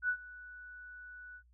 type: tone with ADSR envelope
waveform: sine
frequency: 1480 Hz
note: F#6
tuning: in tune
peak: -27 dBFS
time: 0.02-1.43 s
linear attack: 68 ms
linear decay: 78 ms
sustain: -20 dB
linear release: 75 ms
effects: noise-tail reverb RT60 0.1 s tail -25 dB re dry + added 60 Hz sine -62 dBFS peak until 1.53 s